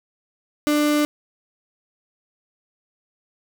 35% pulse tone, 296.9 Hz, D4, 19 cents sharp, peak -15 dBFS, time 0.67-1.05 s, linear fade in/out 0 ms, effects none

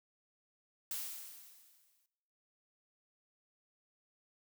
blue noise with exponential decay, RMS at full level -38 dBFS, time 0.91-2.06 s, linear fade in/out 1 ms, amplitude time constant 250 ms, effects noise-tail reverb RT60 1.0 s tail -18 dB re dry

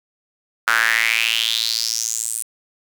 square tone with high-pass filter sweep, 56.8 Hz, A#1, 44 cents flat, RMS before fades -20 dBFS, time 0.67-2.43 s, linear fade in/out 5 ms, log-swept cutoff 1400 to 9400 Hz, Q 5.3, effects 7-bit

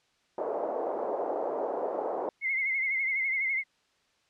pink band-pass noise, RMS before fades -32 dBFS, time 0.38-2.29 s, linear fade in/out 2 ms, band 430 to 760 Hz, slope 24 dB/octave
sine tone with vibrato, 2124 Hz, C7, 25 cents sharp, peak -26 dBFS, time 2.41-3.64 s, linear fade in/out 50 ms, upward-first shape sine, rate 12 Hz, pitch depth 63 cents each way
effects white hiss -69 dBFS RMS until 4.29 s + low-pass 5000 Hz 12 dB/octave

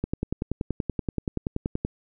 click train, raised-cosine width 3 ms, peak -13 dBFS, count 20, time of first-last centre 0.04-1.85 s, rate 10.5 Hz, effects none

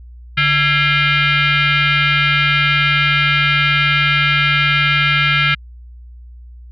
sine tone with frequency modulation, 146.83 Hz, D3, in tune, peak -11 dBFS, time 0.37-5.55 s, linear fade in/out 10 ms, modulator 750 Hz, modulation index 3.9, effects added 60 Hz sine -34 dBFS peak until 6.71 s

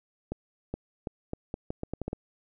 accelerating click train, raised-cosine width 2 ms, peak -19 dBFS, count 11, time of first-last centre 0.32-2.131 s, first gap 420 ms, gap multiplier 0.79, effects none

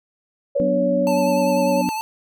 sine tone with pitch glide, 561 to 557.1 Hz, C#5 to C#5, +21 to +9 cents, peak -18 dBFS, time 0.55-1.82 s, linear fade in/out 10 ms, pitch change -12 cents, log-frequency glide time 1.13-1.62 s
sine tone with exponential decay, 493.9 Hz, B4, in tune, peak -22 dBFS, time 0.56-1.02 s, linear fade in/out 5 ms, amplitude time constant 100 ms
sine chord, B minor, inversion second, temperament equal with one note detuned, 185 / 246.2 / 293.7 Hz, F#3 / B3 / D4, 0 / -5 / 0 cents, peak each -24 / -23 / -25 dBFS, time 0.6-1.89 s, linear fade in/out 0 ms
square tone with vibrato, 877 Hz, A5, 6 cents flat, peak -24 dBFS, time 1.07-2.01 s, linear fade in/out 0 ms, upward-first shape sine, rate 10 Hz, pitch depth 32 cents each way
effects none

